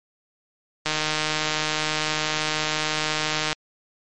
click train, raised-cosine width 0.2 ms, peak -6 dBFS, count 412, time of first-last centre 0.86-3.529 s, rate 154 Hz, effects MP3 48 kbps

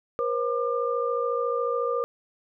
sine tone cluster, 479 / 533 / 1198 Hz, A#4 / C5 / D6, +47 / +32 / +34 cents, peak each -26 / -30 / -29 dBFS, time 0.19-2.04 s, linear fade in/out 0 ms, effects none

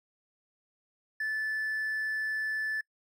triangle tone, 1746 Hz, A6, 14 cents flat, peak -27 dBFS, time 1.2-2.81 s, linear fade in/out 5 ms, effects noise-tail reverb RT60 0.1 s tail -26 dB re dry + tanh soft clip ceiling -24 dBFS

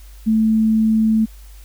sine tone, 220 Hz, A3, in tune, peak -12 dBFS, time 0.26-1.26 s, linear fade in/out 20 ms, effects added 50 Hz sine -37 dBFS peak until 1.64 s + white hiss -50 dBFS RMS until 1.64 s

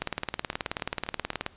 two click trains, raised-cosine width 0.3 ms, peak -24 / -12 dBFS, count 7 / 28, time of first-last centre 0.53-1.332 / 0.02-1.464 s, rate 7.48 / 18.7 Hz, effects pink hiss -56 dBFS RMS until 1.56 s + resampled to 8000 Hz

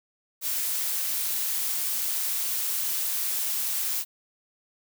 blue noise, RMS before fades -28 dBFS, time 0.41-4.05 s, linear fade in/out 50 ms, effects none

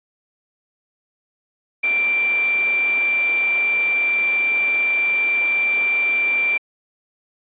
sine tone in noise, 2355 Hz, D7, 4 cents sharp, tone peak -16 dBFS, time 1.83-6.58 s, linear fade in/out 10 ms, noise pink, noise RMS -31 dBFS, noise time 1.83-6.58 s, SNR +12 dB, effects high-pass 400 Hz 12 dB/octave + resampled to 8000 Hz

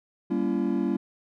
triangle chord, G diminished seventh, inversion none, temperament just, 196 / 235.2 / 282.2 / 338.7 Hz, G3 / Bb3 / Db4 / Fb4, 0 / +16 / +31 / +47 cents, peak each -27 dBFS, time 0.3-0.97 s, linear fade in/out 10 ms, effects none

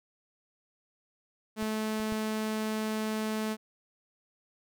sawtooth tone, 217.1 Hz, A3, 23 cents flat, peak -26 dBFS, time 1.56-3.57 s, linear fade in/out 50 ms
clicks, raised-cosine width 5 ms, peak -33 / -37 / -29 dBFS, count 3, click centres 1.626 / 2.001 / 2.123 s
effects none

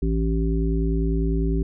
harmonic tone, 55 Hz, A1, in tune, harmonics 1 / 3 / 5 / 7, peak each -21 / -26 / -28 / -29 dBFS, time 0.02-1.63 s, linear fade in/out 5 ms, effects none

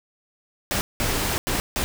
pink noise bursts at uneven times, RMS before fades -24 dBFS, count 4, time 0.71-0.81 / 1-1.38 / 1.47-1.6 / 1.76-1.84 s, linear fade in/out 0 ms, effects none

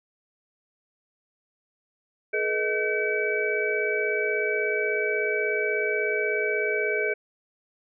sine tone cluster, 425.3 / 481.7 / 626 / 1534 / 2285 Hz, G#4 / B4 / D#5 / G6 / D7, +41 / -43 / +10 / -38 / -48 cents, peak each -27 / -33 / -32 / -30 / -28 dBFS, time 2.33-7.14 s, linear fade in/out 10 ms, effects none

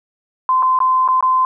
sine tone with dropouts, 1032 Hz, C6, 24 cents flat, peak -11 dBFS, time 0.49-1.45 s, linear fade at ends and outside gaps 1 ms, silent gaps 0.625-0.629 / 0.789-0.803 / 1.078-1.086 / 1.208-1.226 s, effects none

